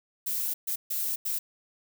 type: noise bursts at uneven times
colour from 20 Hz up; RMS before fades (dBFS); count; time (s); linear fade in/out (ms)
violet; -30; 4; 0.26-0.54 / 0.67-0.76 / 0.9-1.16 / 1.25-1.39; 10
effects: none